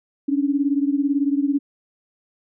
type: beating tone pair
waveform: sine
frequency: 277.2 / 295.2 Hz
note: C#4 / D4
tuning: 0 / +9 cents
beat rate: 18 Hz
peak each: -19 / -22 dBFS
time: 0.28-1.59 s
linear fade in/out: 10 ms
effects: none